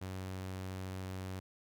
sawtooth tone, 93.9 Hz, F#2, 26 cents sharp, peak -36 dBFS, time 0.01-1.4 s, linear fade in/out 10 ms, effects none

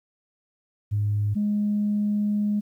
sine tone pair in turn, 103.83 / 207.7 Hz, G#2 / G#3, 0 / 0 cents, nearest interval octave, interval 1200 cents, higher second, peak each -20 dBFS, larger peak neither, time 0.91-1.35 / 1.35-2.61 s, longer second, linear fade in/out 20 ms, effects tanh soft clip ceiling -16 dBFS + 10-bit

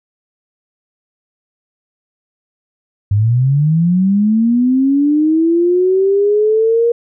sine linear sweep, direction up, 98 to 473.9 Hz, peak -9 dBFS, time 3.11-6.92 s, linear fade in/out 5 ms, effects none

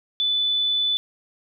sine tone, 3490 Hz, A7, 15 cents flat, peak -19 dBFS, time 0.2-0.97 s, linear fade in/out 0 ms, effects none

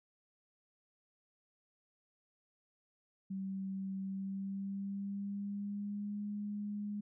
sine tone with pitch glide, 192.6 to 206.4 Hz, G3 to G#3, -30 to -10 cents, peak -37 dBFS, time 3.3-7.01 s, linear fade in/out 10 ms, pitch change +120 cents, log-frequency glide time 4.03-6.23 s, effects none

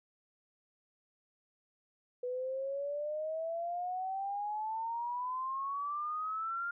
sine exponential sweep, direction up, 491.3 to 1408 Hz, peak -34 dBFS, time 2.23-6.71 s, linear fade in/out 5 ms, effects none

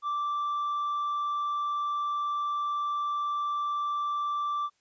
sine tone with tanh clipping, 1171 Hz, D6, 5 cents flat, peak -28 dBFS, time 0.02-4.7 s, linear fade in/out 50 ms, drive 2 dB, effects white hiss -72 dBFS RMS until 4.8 s + resampled to 16000 Hz

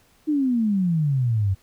sine exponential sweep, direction down, 312.5 to 92.5 Hz, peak -18 dBFS, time 0.27-1.55 s, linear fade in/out 20 ms, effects pink hiss -59 dBFS RMS until 1.62 s

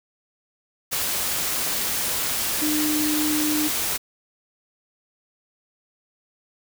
sine tone in noise, 303.4 Hz, D#4, 44 cents flat, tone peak -22 dBFS, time 2.61-3.69 s, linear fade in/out 20 ms, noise white, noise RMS -25 dBFS, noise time 0.91-3.98 s, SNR 0 dB, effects none

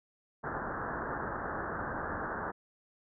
white low-pass noise, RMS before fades -37 dBFS, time 0.43-2.52 s, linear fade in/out 20 ms, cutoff 1700 Hz, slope 96 dB/octave, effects none

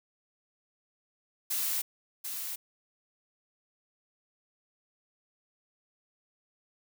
blue noise with echo, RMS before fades -31 dBFS, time 1.5-1.82 s, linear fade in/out 10 ms, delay 740 ms, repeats 1, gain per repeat -6 dB, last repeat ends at 2.56 s, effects none

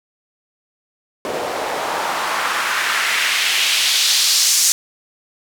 white noise with band-pass filter sweep, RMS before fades -18 dBFS, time 1.25-4.72 s, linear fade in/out 0 ms, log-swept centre 480 to 6500 Hz, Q 1.6, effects none

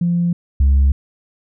sine tone pair in turn, 172.9 / 68.62 Hz, F3 / C#2, -17 / -17 cents, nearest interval octave + major third, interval 1600 cents, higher first, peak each -13 / -7 dBFS, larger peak second, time 0.01-0.33 / 0.6-0.92 s, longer neither, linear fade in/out 5 ms, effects tanh soft clip ceiling -8 dBFS

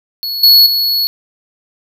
square tone with level steps, 4375 Hz, C#8, 24 cents flat, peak -18 / -4 / -12 dBFS, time 0.23-1.07 s, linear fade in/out 0 ms, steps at 0.43 / 0.66 s, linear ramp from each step 5 ms, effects none

